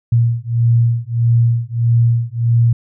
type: beating tone pair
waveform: sine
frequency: 116.54 / 118.14 Hz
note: A#2 / A#2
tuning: 0 / +24 cents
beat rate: 1.6 Hz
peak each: -14 dBFS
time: 0.12-2.73 s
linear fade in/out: 5 ms
effects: none